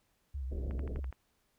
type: tone with vibrato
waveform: sine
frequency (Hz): 67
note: C2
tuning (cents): +42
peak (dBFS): -35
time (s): 0.34-1.11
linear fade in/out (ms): 10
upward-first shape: sine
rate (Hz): 6.5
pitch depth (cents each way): 98
type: low-pass noise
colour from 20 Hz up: pink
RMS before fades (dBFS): -42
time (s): 0.51-1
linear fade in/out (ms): 5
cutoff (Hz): 580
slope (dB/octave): 48
type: click train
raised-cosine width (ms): 0.5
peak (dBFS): -34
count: 6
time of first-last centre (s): 0.71-1.127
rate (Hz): 12
effects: pink hiss -75 dBFS RMS until 1.58 s